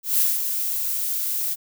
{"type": "noise with ADSR envelope", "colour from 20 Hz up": "violet", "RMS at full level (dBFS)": -18, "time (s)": [0.03, 1.56], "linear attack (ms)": 160, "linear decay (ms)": 190, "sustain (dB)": -7, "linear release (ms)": 34, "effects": []}